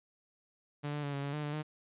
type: tone with pitch steps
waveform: sawtooth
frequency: 146 / 147.6 / 142.8 / 139.9 / 141.7 / 150.1 / 147.2 / 152.7 Hz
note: D3 / D3 / D3 / C#3 / C#3 / D3 / D3 / D#3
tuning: -10 / +9 / -48 / +16 / +38 / +38 / +4 / -32 cents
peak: -31 dBFS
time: 0.83-1.63 s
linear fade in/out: 20 ms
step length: 100 ms
effects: resampled to 8000 Hz